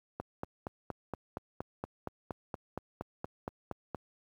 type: click train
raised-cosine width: 1 ms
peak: -22 dBFS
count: 17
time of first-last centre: 0.2-3.947 s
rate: 4.27 Hz
effects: high-pass 60 Hz 12 dB/octave + 10-bit